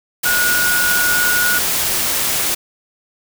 sine tone in noise, 1450 Hz, F#6, 35 cents flat, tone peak -15 dBFS, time 0.25-1.59 s, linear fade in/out 10 ms, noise white, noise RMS -18 dBFS, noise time 0.23-2.55 s, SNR 0 dB, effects none

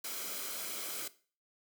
white noise with comb filter, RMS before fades -40 dBFS, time 0.04-1.08 s, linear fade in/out 5 ms, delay 1.1 ms, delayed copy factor -0.5, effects noise-tail reverb RT60 0.4 s tail -17 dB re dry + high-pass 200 Hz 12 dB/octave

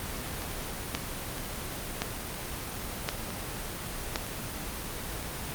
two click trains, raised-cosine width 0.2 ms, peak -21 / -10 dBFS, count 6 / 4, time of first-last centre 0.42-5.228 / 0.95-4.159 s, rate 1.04 / 0.935 Hz, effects pink hiss -36 dBFS RMS until 5.54 s + Opus 24 kbps

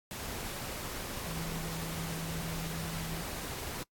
sine tone in noise, 163.5 Hz, E3, 14 cents flat, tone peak -38 dBFS, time 1.27-3.21 s, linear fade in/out 0 ms, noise pink, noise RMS -40 dBFS, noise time 0.11-3.83 s, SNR -1 dB, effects noise-tail reverb RT60 0.1 s tail -23 dB re dry + AAC 64 kbps

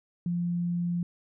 sine tone, 173.8 Hz, F3, 8 cents flat, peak -26 dBFS, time 0.26-1.03 s, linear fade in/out 2 ms, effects none

